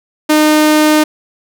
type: tone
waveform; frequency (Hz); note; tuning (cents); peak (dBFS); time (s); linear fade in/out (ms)
sawtooth; 305.7; D#4; -30; -3; 0.29-1.04; 10
effects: none